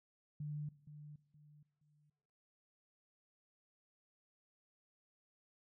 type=tone with echo; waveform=sine; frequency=148.7 Hz; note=D3; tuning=22 cents sharp; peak=-40 dBFS; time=0.4-0.69 s; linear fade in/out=5 ms; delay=470 ms; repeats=3; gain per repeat=-10 dB; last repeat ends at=2.1 s; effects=noise-tail reverb RT60 1.0 s tail -18 dB re dry